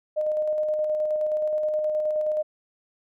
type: tone with tremolo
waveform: sine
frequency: 612 Hz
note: D#5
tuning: 29 cents flat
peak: -21 dBFS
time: 0.16-2.43 s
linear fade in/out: 20 ms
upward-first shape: square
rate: 9.5 Hz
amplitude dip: 25%
effects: none